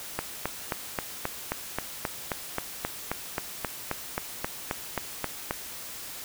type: click train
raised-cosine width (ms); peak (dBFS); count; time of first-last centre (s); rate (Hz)
0.5; -12; 21; 0.19-5.509; 3.76
effects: white hiss -40 dBFS RMS until 6.24 s